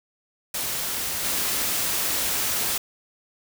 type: noise with level steps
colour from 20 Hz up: white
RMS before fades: -28 / -25 dBFS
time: 0.54-2.78 s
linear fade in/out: 5 ms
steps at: 1.24 s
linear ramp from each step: 10 ms
effects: none